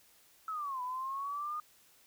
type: linear two-way sweep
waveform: sine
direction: down then up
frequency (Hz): 1318.5 to 987.8 to 1230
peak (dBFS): -35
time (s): 0.48-1.6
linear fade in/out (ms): 2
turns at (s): 0.82
effects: white hiss -64 dBFS RMS until 2.06 s